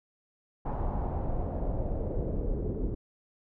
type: noise with low-pass filter sweep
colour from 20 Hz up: brown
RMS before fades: -31 dBFS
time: 0.65-2.95 s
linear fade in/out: 10 ms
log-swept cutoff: 940 to 390 Hz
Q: 2.7
effects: none